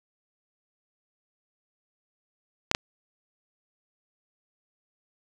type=clicks; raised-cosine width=0.2 ms; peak=-4 dBFS; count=2; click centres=2.714 / 2.749 s; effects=none